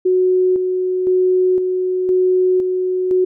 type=tone with tremolo; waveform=sine; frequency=368.5 Hz; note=F#4; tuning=7 cents flat; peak=-11 dBFS; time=0.05-3.25 s; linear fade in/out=10 ms; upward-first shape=square; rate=0.98 Hz; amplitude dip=40%; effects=none